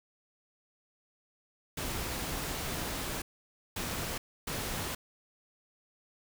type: noise bursts at uneven times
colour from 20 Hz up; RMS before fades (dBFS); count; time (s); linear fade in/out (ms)
pink; -36; 3; 1.77-3.22 / 3.76-4.18 / 4.47-4.95; 5
effects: none